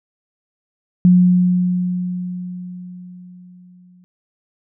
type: tone with exponential decay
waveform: sine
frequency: 180 Hz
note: F#3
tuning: 47 cents flat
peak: -6 dBFS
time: 1.05-4.04 s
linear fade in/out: 0 ms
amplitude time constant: 650 ms
effects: none